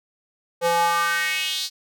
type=tone with high-pass filter sweep; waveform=square; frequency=170 Hz; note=F3; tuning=46 cents flat; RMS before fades=-22 dBFS; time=0.61-1.7 s; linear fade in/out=50 ms; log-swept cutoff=550 to 4600 Hz; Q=3.6; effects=none